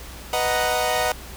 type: chord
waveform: sawtooth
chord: B major seventh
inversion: none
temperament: equal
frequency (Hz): 493.9 / 622.3 / 740 / 932.3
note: B4 / D#5 / F#5 / A#5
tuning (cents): 0 / 0 / 0 / 0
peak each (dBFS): -23 / -21 / -20 / -25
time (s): 0.33-1.12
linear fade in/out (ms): 2
effects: added 60 Hz sine -40 dBFS peak until 1.36 s + pink hiss -40 dBFS RMS until 1.36 s